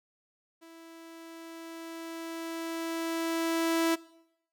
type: tone with level ramp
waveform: sawtooth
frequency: 329.6 Hz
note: E4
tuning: in tune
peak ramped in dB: -46 to -20 dBFS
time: 0.61-3.96 s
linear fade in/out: 20 ms
effects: noise-tail reverb RT60 0.8 s tail -21 dB re dry